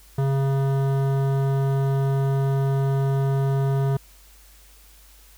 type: tone with hard clipping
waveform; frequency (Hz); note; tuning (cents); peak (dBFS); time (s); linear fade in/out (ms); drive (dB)
sine; 136.5; C#3; -26; -21; 0.18-3.97; 5; 15
effects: added 50 Hz sine -50 dBFS peak until 5.37 s + white hiss -53 dBFS RMS until 5.37 s